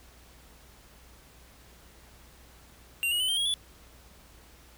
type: tone with pitch steps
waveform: square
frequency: 2771 / 2894 / 3022 / 3156 / 3295 / 3441 Hz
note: F7 / F#7 / F#7 / G7 / G#7 / A7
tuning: -14 / -39 / +36 / +11 / -14 / -39 cents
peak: -26 dBFS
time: 3.03-3.54 s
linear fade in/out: 0 ms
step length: 85 ms
effects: added 60 Hz sine -56 dBFS peak until 4.77 s + pink hiss -56 dBFS RMS until 4.77 s